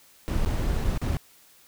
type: noise with dropouts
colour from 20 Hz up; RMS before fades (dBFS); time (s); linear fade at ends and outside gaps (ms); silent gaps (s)
brown; -25; 0.28-1.17; 0; 0.448-0.46 / 0.841-0.845 / 0.977-1.016
effects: white hiss -56 dBFS RMS until 1.67 s